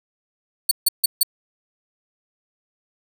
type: tone bursts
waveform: 5% pulse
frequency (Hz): 4435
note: C#8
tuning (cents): 0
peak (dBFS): -6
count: 4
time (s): 0.69-1.232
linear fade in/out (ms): 5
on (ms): 23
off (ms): 150
effects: none